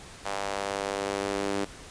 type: tone with high-pass filter sweep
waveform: sawtooth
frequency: 99.4 Hz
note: G2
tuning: 25 cents sharp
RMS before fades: -31 dBFS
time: 0.25-1.65 s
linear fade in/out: 10 ms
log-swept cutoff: 720 to 320 Hz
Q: 1.6
effects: pink hiss -46 dBFS RMS until 1.9 s + resampled to 22050 Hz